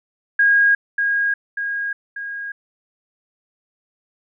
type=tone with echo; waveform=sine; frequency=1634 Hz; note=G#6; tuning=29 cents flat; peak=-11 dBFS; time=0.39-0.75 s; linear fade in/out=5 ms; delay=590 ms; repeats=3; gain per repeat=-5 dB; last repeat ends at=2.52 s; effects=none